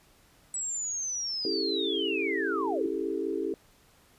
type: linear sweep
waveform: sine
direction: down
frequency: 7902 to 293.8 Hz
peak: -30 dBFS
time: 0.54-2.86 s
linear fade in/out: 2 ms
type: chord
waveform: sine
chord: A dominant seventh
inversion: first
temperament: just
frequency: 275 / 330 / 396 / 440 Hz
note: C#4 / E4 / G4 / A4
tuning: -14 / +2 / +18 / 0 cents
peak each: -37 / -33 / -32 / -35 dBFS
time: 1.45-3.54 s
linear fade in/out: 2 ms
effects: pink hiss -61 dBFS RMS until 4.18 s + resampled to 32000 Hz